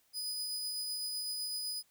sawtooth tone with tremolo, 4978 Hz, D#8, in tune, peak -32 dBFS, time 0.13-1.83 s, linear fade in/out 50 ms, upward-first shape triangle, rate 7.9 Hz, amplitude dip 25%, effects white hiss -71 dBFS RMS until 1.9 s

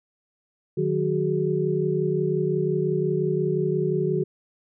sine tone cluster, 153 / 184.1 / 373.3 / 419 Hz, D#3 / F#3 / F#4 / G#4, -29 / -8 / +15 / +15 cents, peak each -26 / -30 / -24 / -28 dBFS, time 0.77-4.24 s, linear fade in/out 10 ms, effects none

